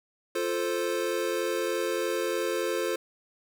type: chord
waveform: square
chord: F major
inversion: none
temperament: equal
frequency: 349.2 / 440 / 523.3 Hz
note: F4 / A4 / C5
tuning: 0 / 0 / 0 cents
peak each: -32 dBFS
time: 0.35-2.96 s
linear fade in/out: 5 ms
effects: none